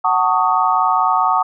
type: chord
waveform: sine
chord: D# half-diminished seventh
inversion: first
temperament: just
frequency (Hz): 746.7 / 896 / 1120.1 / 1244.5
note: F#5 / A5 / C#6 / D#6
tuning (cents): +16 / +31 / +18 / 0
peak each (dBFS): -18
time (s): 0.04-1.43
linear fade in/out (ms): 10
effects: none